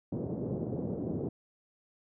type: band-pass noise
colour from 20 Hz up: pink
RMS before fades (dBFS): -35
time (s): 0.12-1.29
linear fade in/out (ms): 5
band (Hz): 110 to 510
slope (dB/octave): 24
effects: none